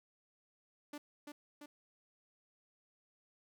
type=tone with echo; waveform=sawtooth; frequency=293.7 Hz; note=D4; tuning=in tune; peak=-40 dBFS; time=0.93-0.98 s; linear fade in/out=5 ms; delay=340 ms; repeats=2; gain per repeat=-3 dB; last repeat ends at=1.66 s; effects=none